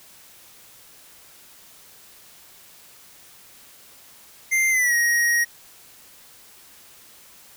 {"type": "tone with pitch glide", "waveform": "square", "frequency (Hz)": [2093, 1886.3], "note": ["C7", "A#6"], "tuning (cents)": [0, 20], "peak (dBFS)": -18, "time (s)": [4.51, 5.45], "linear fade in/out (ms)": 20, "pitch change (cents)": -180, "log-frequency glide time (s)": [4.7, 4.94], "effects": ["white hiss -49 dBFS RMS until 7.56 s"]}